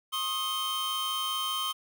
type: tone cluster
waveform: 45% pulse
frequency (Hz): 1075 / 1248 / 3120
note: C6 / D#6 / G7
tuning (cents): +47 / +5 / -9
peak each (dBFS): -35 / -36 / -31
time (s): 0.12-1.73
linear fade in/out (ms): 20
effects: none